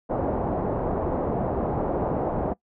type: low-pass noise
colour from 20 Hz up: white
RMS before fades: -26 dBFS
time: 0.09-2.54 s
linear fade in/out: 20 ms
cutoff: 760 Hz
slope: 24 dB/octave
effects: noise-tail reverb RT60 0.1 s tail -21 dB re dry